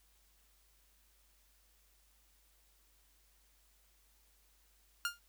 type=tone with exponential decay; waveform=sawtooth; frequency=1408 Hz; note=F6; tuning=14 cents sharp; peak=-26 dBFS; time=5.05-5.19 s; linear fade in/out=1 ms; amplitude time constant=30 ms; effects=added 50 Hz sine -70 dBFS peak until 5.28 s + white hiss -71 dBFS RMS until 5.28 s